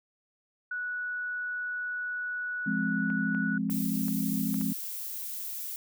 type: tone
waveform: sine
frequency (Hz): 1472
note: F#6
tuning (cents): -9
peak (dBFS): -31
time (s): 0.71-3.58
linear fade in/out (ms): 5
type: chord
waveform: sine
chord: F minor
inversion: none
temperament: just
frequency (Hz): 174.61 / 209.5 / 261.9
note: F3 / Ab3 / C4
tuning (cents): 0 / +15 / +2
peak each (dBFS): -33 / -30 / -32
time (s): 2.66-4.73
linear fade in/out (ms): 10
type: clicks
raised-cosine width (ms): 0.5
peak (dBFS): -30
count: 6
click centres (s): 3.102 / 3.348 / 3.698 / 4.083 / 4.543 / 4.613
type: noise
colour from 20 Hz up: violet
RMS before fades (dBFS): -37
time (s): 3.7-5.76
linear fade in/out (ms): 0
effects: none

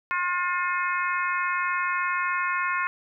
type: harmonic tone with a mistuned harmonic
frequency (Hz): 356.7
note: F4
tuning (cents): +37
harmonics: 3 / 4 / 5 / 6 / 7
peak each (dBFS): -27 / -29 / -31 / -33 / -34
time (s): 0.11-2.87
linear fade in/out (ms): 0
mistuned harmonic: 7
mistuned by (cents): +24
effects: none

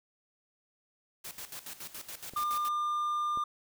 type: noise with tremolo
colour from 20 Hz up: white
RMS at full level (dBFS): -42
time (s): 1.24-2.69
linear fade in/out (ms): 10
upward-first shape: square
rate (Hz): 7.1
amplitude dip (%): 75
type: clicks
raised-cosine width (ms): 2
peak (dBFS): -34 / -33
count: 2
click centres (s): 2.336 / 3.374
type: tone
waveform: triangle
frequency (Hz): 1200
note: D6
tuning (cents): +37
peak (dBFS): -27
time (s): 2.36-3.44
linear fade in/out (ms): 5
effects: none

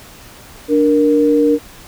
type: tone pair together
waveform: sine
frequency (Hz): 293.7 / 467.8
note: D4 / A#4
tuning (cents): 0 / +6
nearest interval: minor sixth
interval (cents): 806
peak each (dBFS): -12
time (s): 0.68-1.59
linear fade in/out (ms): 50
effects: pink hiss -39 dBFS RMS until 1.87 s

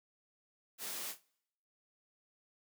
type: noise with echo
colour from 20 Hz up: white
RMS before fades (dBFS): -42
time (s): 0.78-1.15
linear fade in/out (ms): 50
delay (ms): 29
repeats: 3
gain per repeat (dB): -10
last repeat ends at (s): 1.237
effects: noise-tail reverb RT60 0.8 s tail -26 dB re dry + high-pass 200 Hz 12 dB/octave

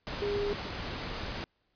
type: tone in noise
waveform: sine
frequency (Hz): 407.7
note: G#4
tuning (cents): -32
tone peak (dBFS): -29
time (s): 0.22-0.53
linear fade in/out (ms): 0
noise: pink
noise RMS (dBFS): -37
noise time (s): 0.07-1.44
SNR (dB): +5
effects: pink hiss -75 dBFS RMS until 1.75 s + resampled to 11025 Hz

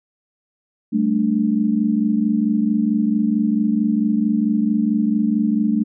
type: chord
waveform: sine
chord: G suspended second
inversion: none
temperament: just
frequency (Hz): 196 / 220.5 / 294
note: G3 / A3 / D4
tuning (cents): 0 / +4 / +2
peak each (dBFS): -22 / -17 / -22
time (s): 0.92-5.84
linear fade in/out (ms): 20
effects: none

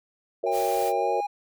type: chord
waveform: sine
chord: F# dominant seventh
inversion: none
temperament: equal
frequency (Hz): 370 / 466.2 / 554.4 / 659.3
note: F#4 / A#4 / C#5 / E5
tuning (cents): 0 / 0 / 0 / 0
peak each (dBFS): -31 / -28 / -29 / -31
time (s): 0.43-1.21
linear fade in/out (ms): 10
type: tone with pitch glide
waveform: triangle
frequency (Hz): 800 to 816.8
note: G5 to G#5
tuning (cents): +35 to -29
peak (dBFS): -24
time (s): 0.46-1.27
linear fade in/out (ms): 10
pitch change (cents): +36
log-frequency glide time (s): 0.94-1.11
type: band-stop noise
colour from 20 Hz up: white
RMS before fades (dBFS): -38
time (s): 0.51-0.93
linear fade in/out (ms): 50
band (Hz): 180 to 670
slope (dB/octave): 48
effects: none

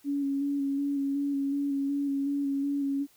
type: tone with vibrato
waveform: sine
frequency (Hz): 280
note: C#4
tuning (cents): +18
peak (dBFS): -26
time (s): 0.04-3.07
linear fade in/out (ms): 50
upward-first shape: square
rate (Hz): 2.7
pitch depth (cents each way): 19
effects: white hiss -62 dBFS RMS until 3.16 s

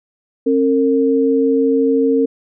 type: tone pair together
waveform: sine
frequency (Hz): 270 / 456.4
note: C#4 / A#4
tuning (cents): -45 / -37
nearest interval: major sixth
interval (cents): 908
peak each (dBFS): -14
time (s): 0.46-2.26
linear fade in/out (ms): 10
effects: none

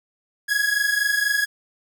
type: tone pair together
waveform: 45% pulse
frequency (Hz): 1654.9 / 1679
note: G#6 / G#6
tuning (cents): -7 / +18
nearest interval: unison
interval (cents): 25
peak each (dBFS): -22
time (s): 0.48-1.46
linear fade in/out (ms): 20
effects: none

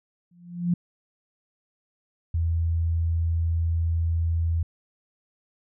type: tone with exponential growth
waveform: sine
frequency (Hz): 174.6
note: F3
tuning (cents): 0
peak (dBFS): -17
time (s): 0.31-0.74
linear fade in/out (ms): 5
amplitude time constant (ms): 93
type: tone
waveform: sine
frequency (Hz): 83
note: E2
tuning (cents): +12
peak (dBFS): -21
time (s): 2.34-4.63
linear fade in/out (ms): 5
effects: none

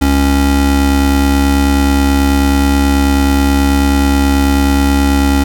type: tone pair together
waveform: square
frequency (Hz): 69.3 / 277.2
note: C#2 / C#4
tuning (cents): 0 / 0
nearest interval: 2 octaves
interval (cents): 2400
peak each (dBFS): -12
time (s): 0.01-5.44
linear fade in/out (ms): 10
effects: none

